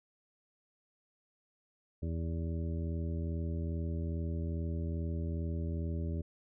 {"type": "harmonic tone", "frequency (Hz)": 82.41, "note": "E2", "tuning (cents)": 0, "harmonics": [1, 2, 3, 4, 5, 7], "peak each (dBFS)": [-34, -40, -44, -46, -48, -51], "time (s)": [2.02, 6.22], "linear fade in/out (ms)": 10, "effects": []}